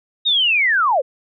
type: linear sweep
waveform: sine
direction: down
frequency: 3782 to 470 Hz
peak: -13 dBFS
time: 0.25-1.02 s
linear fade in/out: 20 ms
effects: none